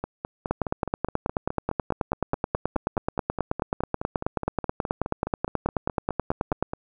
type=two click trains; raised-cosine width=1 ms; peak=-15 / -9 dBFS; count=33 / 58; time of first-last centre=0.04-6.735 / 0.51-6.626 s; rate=4.78 / 9.32 Hz; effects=none